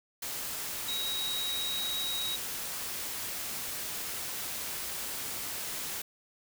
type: tone in noise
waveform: sine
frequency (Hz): 3818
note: A#7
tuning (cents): +41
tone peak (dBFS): -32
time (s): 0.88-2.36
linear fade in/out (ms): 5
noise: white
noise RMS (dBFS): -37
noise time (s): 0.22-6.02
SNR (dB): +2
effects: none